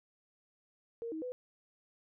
sine tone with pitch steps, 463.7 / 317.6 / 499.9 Hz, A#4 / D#4 / B4, -9 / +36 / +21 cents, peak -37 dBFS, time 1.02-1.32 s, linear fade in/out 0 ms, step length 100 ms, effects none

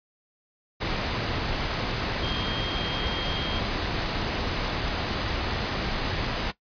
sine tone in noise, 3218 Hz, G7, 45 cents sharp, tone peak -31 dBFS, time 2.22-3.6 s, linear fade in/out 20 ms, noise pink, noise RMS -28 dBFS, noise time 0.8-6.52 s, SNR -6 dB, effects noise-tail reverb RT60 0.1 s tail -17 dB re dry + resampled to 11025 Hz

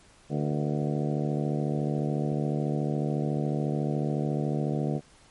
harmonic tone with a mistuned harmonic, 74 Hz, D2, 14 cents sharp, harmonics 2 / 3 / 4 / 5 / 6 / 7 / 8 / 9 / 10, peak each -28 / -32 / -34 / -36 / -38 / -39 / -40 / -41 / -42 dBFS, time 0.29-5.01 s, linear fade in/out 50 ms, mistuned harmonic 7, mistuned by -83 cents, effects pink hiss -57 dBFS RMS until 5.3 s + MP3 48 kbps

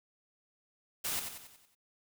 white noise with echo, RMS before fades -35 dBFS, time 1.04-1.2 s, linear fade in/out 10 ms, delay 92 ms, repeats 6, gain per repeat -6 dB, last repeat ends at 1.752 s, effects none

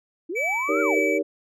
sine linear two-way sweep, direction up then down, 301 to 1434 to 301 Hz, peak -27 dBFS, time 0.29-1 s, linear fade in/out 10 ms, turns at 0.81 s
triangle tone with tremolo, 2298 Hz, D7, 38 cents flat, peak -21 dBFS, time 0.35-1.19 s, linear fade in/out 20 ms, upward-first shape sine, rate 2 Hz, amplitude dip 40%
sine chord, Eb dominant seventh, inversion none, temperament equal with one note detuned, 311.1 / 392 / 466.2 / 566 Hz, Eb4 / G4 / Bb4 / Db5, 0 / 0 / 0 / +36 cents, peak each -26 dBFS, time 0.68-1.23 s, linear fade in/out 20 ms
effects none

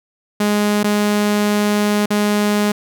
sawtooth tone with dropouts, 207.7 Hz, G#3, in tune, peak -10 dBFS, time 0.4-2.72 s, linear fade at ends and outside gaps 5 ms, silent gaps 0.832-0.841 / 2.059-2.104 s, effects none

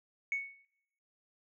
sine tone with exponential decay, 2217 Hz, C#7, in tune, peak -27 dBFS, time 0.32-0.65 s, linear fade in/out 1 ms, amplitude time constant 71 ms, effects noise-tail reverb RT60 0.9 s tail -25 dB re dry + tanh soft clip ceiling -26 dBFS

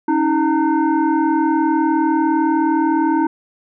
sine tone with frequency modulation, 319.4 Hz, D#4, 45 cents sharp, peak -13 dBFS, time 0.08-3.27 s, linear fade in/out 5 ms, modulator 599 Hz, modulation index 1.1, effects none

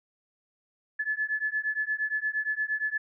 sine beating tone pair, 1720 / 1728.6 Hz, A6 / A6, -40 / -31 cents, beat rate 8.6 Hz, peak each -30 / -30 dBFS, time 0.99-2.98 s, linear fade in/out 10 ms, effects none

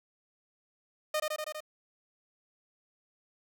sawtooth tone with echo, 613 Hz, D#5, 26 cents flat, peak -24 dBFS, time 1.14-1.2 s, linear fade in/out 5 ms, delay 81 ms, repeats 5, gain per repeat -2 dB, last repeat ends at 1.605 s, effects none

